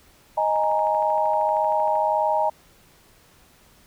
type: chord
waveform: sine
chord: D# suspended fourth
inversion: none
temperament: equal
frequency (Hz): 622.3 / 830.6 / 932.3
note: D#5 / G#5 / A#5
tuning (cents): 0 / 0 / 0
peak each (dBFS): -23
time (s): 0.37-2.5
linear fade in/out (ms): 10
type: click train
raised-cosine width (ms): 0.5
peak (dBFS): -29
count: 19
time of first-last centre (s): 0.56-1.955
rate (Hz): 12.9
effects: pink hiss -55 dBFS RMS until 3.86 s

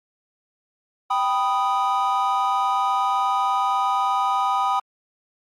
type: chord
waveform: triangle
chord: G augmented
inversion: none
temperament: equal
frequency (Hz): 784 / 987.8 / 1244.5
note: G5 / B5 / D#6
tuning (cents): 0 / 0 / 0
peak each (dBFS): -21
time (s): 1.1-4.8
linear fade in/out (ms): 10
effects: tanh soft clip ceiling -9 dBFS + Opus 48 kbps

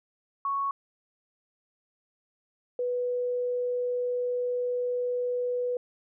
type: tone pair in turn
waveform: sine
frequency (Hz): 1108.7 / 492.6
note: C#6 / B4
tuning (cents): 0 / -5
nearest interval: octave + major second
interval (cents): 1405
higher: first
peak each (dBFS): -26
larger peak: neither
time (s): 0.45-0.71 / 2.79-5.77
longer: second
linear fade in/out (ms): 2
effects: none

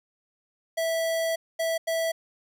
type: tone bursts at uneven times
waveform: square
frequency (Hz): 656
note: E5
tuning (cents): -9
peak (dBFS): -25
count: 3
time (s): 0.77-1.36 / 1.59-1.78 / 1.87-2.12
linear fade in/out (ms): 10
effects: none

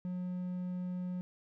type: tone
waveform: triangle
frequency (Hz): 180.7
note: F#3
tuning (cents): -41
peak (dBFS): -33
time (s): 0.05-1.21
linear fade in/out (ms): 0
effects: none

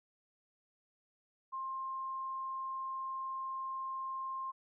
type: tone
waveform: sine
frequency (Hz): 1059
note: C6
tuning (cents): +21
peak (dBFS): -37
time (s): 1.52-4.52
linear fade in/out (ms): 20
effects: none

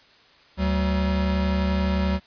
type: tone pair together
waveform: square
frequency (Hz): 73.81 / 190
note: D2 / F#3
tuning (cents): +9 / +46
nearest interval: octave + major third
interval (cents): 1637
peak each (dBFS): -24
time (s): 0.57-2.2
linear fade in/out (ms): 50
effects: white hiss -54 dBFS RMS until 2.26 s + resampled to 11025 Hz

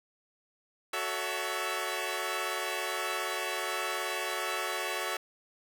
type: chord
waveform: 10% pulse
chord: F# minor seventh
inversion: none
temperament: equal with one note detuned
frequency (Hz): 370 / 440 / 564.4 / 659.3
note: F#4 / A4 / C#5 / E5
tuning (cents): 0 / 0 / +31 / 0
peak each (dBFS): -29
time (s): 0.93-5.17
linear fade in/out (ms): 5
effects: none

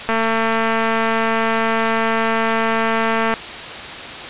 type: click train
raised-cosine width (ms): 0.5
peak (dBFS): -4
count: 732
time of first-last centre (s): 0.09-3.339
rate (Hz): 225
effects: white hiss -29 dBFS RMS until 4.29 s + resampled to 8000 Hz

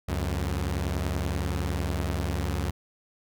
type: tone pair together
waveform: sawtooth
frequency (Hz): 70.51 / 90.8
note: C#2 / F#2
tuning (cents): +30 / -32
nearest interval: major third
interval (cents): 438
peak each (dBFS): -25 / -26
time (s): 0.08-2.71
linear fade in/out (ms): 10
effects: none

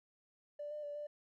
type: tone with pitch steps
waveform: triangle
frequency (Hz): 587 / 599 / 582 / 591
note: D5 / D5 / D5 / D5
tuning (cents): -1 / +34 / -16 / +11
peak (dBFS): -37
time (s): 0.59-1.07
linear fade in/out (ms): 10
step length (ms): 120
effects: tanh soft clip ceiling -39 dBFS

